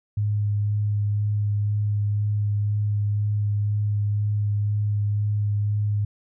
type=tone with vibrato; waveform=sine; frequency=103.83 Hz; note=G#2; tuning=in tune; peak=-20 dBFS; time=0.17-6.05 s; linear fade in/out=5 ms; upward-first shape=sine; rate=2 Hz; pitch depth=11 cents each way; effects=none